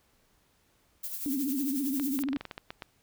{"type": "noise with tremolo", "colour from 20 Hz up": "violet", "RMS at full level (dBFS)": -35, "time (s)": [1.03, 2.23], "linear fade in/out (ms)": 10, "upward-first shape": "sine", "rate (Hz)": 11, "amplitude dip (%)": 55}
{"type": "tone with vibrato", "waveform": "sine", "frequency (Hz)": 274.6, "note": "C#4", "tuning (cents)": -16, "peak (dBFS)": -28, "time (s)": [1.26, 2.37], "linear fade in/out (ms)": 0, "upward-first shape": "triangle", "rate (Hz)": 15, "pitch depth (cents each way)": 150}
{"type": "clicks", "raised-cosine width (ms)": 0.3, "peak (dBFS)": -22, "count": 12, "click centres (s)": [1.998, 2.19, 2.237, 2.287, 2.331, 2.362, 2.41, 2.453, 2.512, 2.579, 2.705, 2.822]}
{"effects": ["pink hiss -68 dBFS RMS until 3.02 s"]}